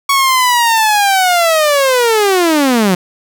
sawtooth linear sweep, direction down, 1119 to 174.61 Hz, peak -5 dBFS, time 0.09-2.95 s, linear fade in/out 5 ms, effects none

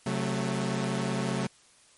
sawtooth chord, F# diminished, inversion second, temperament equal with one note detuned, 133.79 / 185 / 220 Hz, C3 / F#3 / A3, +39 / 0 / 0 cents, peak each -28 dBFS, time 0.06-1.47 s, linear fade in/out 5 ms, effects white hiss -59 dBFS RMS until 1.97 s + MP3 48 kbps

